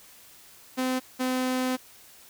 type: tone pair in turn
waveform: sawtooth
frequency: 257 / 255.9 Hz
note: C4 / C4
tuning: -31 / -38 cents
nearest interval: unison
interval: 7 cents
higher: first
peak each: -21 dBFS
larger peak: neither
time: 0.77-1 / 1.19-1.77 s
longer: second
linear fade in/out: 20 ms
effects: white hiss -52 dBFS RMS until 2.29 s